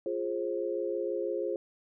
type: chord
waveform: sine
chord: F minor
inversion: none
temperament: equal with one note detuned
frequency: 349.2 / 415.3 / 532.1 Hz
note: F4 / Ab4 / C5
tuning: 0 / 0 / +29 cents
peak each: -34 dBFS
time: 0.06-1.56 s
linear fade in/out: 2 ms
effects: none